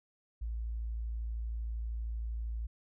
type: tone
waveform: sine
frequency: 56.4 Hz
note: A1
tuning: 44 cents sharp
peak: -34 dBFS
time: 0.41-2.67 s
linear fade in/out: 10 ms
effects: none